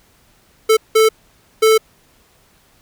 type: tone bursts at uneven times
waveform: square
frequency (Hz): 440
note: A4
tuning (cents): 0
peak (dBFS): -9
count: 3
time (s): 0.69-0.77 / 0.95-1.09 / 1.62-1.78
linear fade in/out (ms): 10
effects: pink hiss -54 dBFS RMS until 2.81 s